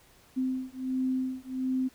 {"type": "beating tone pair", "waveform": "sine", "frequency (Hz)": [258.4, 259.8], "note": ["C4", "C4"], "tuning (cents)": [-21, -12], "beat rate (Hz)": 1.4, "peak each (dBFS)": -31, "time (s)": [0.36, 1.89], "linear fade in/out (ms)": 20, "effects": ["pink hiss -59 dBFS RMS until 1.94 s"]}